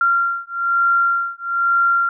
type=beating tone pair; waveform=sine; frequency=1380 / 1381.1 Hz; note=F6 / F6; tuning=-21 / -20 cents; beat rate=1.1 Hz; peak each=-18 dBFS; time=0.01-2.09 s; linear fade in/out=2 ms; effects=none

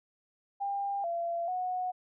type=tone with pitch steps; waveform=sine; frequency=799 / 682 / 733 Hz; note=G5 / F5 / F#5; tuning=+33 / -41 / -16 cents; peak=-30 dBFS; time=0.6-1.92 s; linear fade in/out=20 ms; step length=440 ms; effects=none

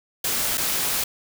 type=noise with dropouts; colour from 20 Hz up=white; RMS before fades=-24 dBFS; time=0.24-1.04 s; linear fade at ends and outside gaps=5 ms; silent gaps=0.574-0.578 s; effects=none

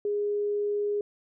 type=tone; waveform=sine; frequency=412.3 Hz; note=G#4; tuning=13 cents flat; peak=-25 dBFS; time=0.05-1.01 s; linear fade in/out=2 ms; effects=none

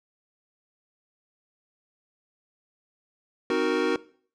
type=chord; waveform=square; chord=C half-diminished seventh; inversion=none; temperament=equal; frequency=261.6 / 311.1 / 370 / 466.2 Hz; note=C4 / Eb4 / Gb4 / Bb4; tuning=0 / 0 / 0 / 0 cents; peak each=-32 / -30 / -27 / -27 dBFS; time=3.5-3.96 s; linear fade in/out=2 ms; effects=noise-tail reverb RT60 0.5 s tail -20 dB re dry + low-pass 4000 Hz 12 dB/octave

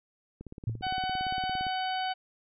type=click train; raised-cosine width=3 ms; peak=-29 dBFS; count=23; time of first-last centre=0.41-1.667 s; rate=17.5 Hz
type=tone with exponential decay; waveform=sine; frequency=113.2 Hz; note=A2; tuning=50 cents sharp; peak=-24 dBFS; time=0.67-0.9 s; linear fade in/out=5 ms; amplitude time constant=49 ms
type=harmonic tone; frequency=750 Hz; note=F#5; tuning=23 cents sharp; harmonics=1 / 2 / 3 / 4 / 5 / 6; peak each=-30 / -38 / -43 / -38 / -47 / -45 dBFS; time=0.82-2.14 s; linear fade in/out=20 ms
effects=none

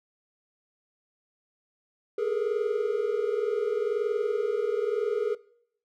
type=tone cluster; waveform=triangle; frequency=411.4 / 432.1 / 473.4 Hz; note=G#4 / A4 / A#4; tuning=-16 / -31 / +27 cents; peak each=-28 dBFS; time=2.18-5.35 s; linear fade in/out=5 ms; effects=noise-tail reverb RT60 0.7 s tail -21 dB re dry

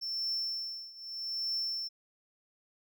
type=tone with tremolo; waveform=triangle; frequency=5380 Hz; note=E8; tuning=34 cents sharp; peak=-29 dBFS; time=0.01-1.89 s; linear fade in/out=20 ms; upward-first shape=triangle; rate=0.81 Hz; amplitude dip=90%; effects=none

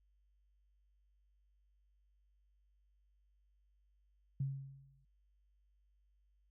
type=tone with exponential decay; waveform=sine; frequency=136.5 Hz; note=C#3; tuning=26 cents flat; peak=-32 dBFS; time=4.4-5.05 s; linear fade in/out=5 ms; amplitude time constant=140 ms; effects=added 50 Hz sine -70 dBFS peak until 6.5 s

